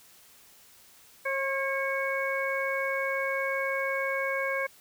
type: harmonic tone with a mistuned harmonic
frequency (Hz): 541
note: C#5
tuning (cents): -42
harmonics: 1 / 2 / 3 / 4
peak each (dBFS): -31 / -35 / -33 / -32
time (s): 1.25-4.67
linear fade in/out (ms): 10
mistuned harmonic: 4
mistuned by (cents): +42
effects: white hiss -56 dBFS RMS until 4.8 s